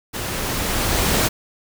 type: noise with level ramp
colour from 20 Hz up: pink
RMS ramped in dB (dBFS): -27 to -17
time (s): 0.13-1.29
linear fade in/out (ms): 20
effects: none